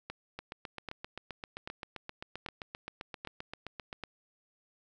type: two click trains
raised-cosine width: 0.3 ms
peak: -23 / -24 dBFS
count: 6 / 28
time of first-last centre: 0.1-4.037 / 0.39-3.929 s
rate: 1.27 / 7.63 Hz
effects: none